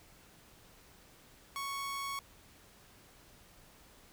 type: tone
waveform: sawtooth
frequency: 1108.7 Hz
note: C#6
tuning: in tune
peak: -33 dBFS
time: 1.56-2.19 s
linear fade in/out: 0 ms
effects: pink hiss -60 dBFS RMS until 4.12 s